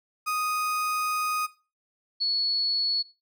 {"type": "tone pair in turn", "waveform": ["35% pulse", "sine"], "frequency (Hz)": [1244.5, 4395], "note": ["D#6", "C#8"], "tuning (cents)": [0, -16], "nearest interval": "octave + minor seventh", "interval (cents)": 2184, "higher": "second", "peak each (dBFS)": [-24, -23], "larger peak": "second", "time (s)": [[0.26, 1.47], [2.2, 3.03]], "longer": "first", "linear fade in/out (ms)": 20, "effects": ["noise-tail reverb RT60 0.3 s tail -17 dB re dry"]}